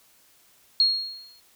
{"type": "tone with exponential decay", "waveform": "sine", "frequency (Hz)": 4281, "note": "C8", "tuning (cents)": 39, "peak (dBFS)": -14, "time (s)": [0.8, 1.4], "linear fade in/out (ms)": 1, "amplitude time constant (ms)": 130, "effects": ["white hiss -59 dBFS RMS until 1.55 s"]}